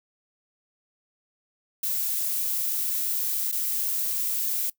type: noise with dropouts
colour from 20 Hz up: violet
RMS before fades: -27 dBFS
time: 1.83-4.7 s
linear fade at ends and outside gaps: 5 ms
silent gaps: 3.516-3.524 s
effects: noise-tail reverb RT60 0.1 s tail -21 dB re dry